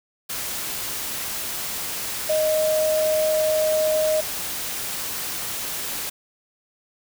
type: tone in noise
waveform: sine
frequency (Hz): 622.3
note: D#5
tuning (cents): 0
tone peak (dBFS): -18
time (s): 2.29-4.21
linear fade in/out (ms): 10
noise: white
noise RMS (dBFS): -29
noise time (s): 0.29-6.1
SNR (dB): +8
effects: none